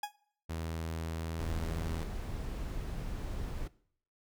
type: tone with exponential decay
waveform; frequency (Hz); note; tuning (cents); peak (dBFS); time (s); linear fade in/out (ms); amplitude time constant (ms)
40% pulse; 830.6; G#5; 0; -31; 0.03-0.14; 5; 22
type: tone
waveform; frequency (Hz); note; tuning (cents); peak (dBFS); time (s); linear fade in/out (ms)
sawtooth; 81.5; E2; -19; -32; 0.49-2.04; 10
type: noise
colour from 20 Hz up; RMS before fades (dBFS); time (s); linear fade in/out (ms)
brown; -38; 1.39-3.68; 10
effects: noise-tail reverb RT60 0.6 s tail -20 dB re dry